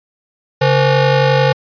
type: ring-modulated tone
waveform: 30% pulse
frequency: 328.7 Hz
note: E4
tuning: 5 cents flat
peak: -4 dBFS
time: 0.61-1.53 s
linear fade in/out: 10 ms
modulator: 190 Hz
effects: resampled to 11025 Hz